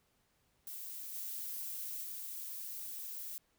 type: noise with level steps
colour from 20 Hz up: violet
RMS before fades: -45 / -42 / -44 dBFS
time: 0.67-3.38 s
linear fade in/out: 0 ms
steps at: 1.13 / 2.02 s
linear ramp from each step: 20 ms
effects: pink hiss -75 dBFS RMS until 3.58 s